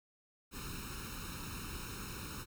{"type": "noise with comb filter", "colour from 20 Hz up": "pink", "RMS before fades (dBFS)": -44, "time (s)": [0.51, 2.46], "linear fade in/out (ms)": 50, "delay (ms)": 0.75, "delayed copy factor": 0.85, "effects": []}